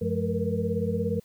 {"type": "tone cluster", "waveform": "sine", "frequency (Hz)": [96, 175.4, 213.5, 461.6, 478.6], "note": ["G2", "F3", "G#3", "A#4", "A#4"], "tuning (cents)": [-36, 8, 48, -17, 46], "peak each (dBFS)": -31, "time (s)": [0.01, 1.2], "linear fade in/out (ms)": 10, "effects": ["white hiss -62 dBFS RMS until 1.24 s"]}